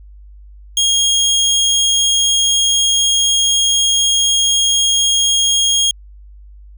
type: tone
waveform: 25% pulse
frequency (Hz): 3263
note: G#7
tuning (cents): -31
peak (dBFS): -8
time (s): 0.77-5.91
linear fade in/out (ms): 2
effects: added 50 Hz sine -36 dBFS peak until 6.77 s